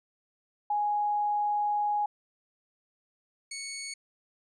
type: tone pair in turn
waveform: sine / 10% pulse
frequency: 830.6 / 2217 Hz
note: G#5 / C#7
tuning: 0 / 0 cents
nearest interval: octave + perfect fourth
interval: 1700 cents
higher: second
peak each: -25 / -26 dBFS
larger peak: first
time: 0.7-2.06 / 3.51-3.94 s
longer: first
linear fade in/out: 5 ms
effects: resampled to 22050 Hz